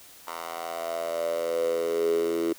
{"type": "tone with high-pass filter sweep", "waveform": "10% pulse", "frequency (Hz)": 83.6, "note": "E2", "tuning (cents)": 25, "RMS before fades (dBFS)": -28, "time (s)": [0.27, 2.53], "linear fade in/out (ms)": 5, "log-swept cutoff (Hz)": [870, 350], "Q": 9.6, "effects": ["white hiss -50 dBFS RMS until 2.58 s"]}